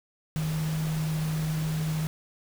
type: tone in noise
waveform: sine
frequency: 156.7 Hz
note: D#3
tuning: 13 cents sharp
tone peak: -26 dBFS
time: 0.36-2.07 s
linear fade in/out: 0 ms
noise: pink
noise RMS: -39 dBFS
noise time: 0.36-2.07 s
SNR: +10 dB
effects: none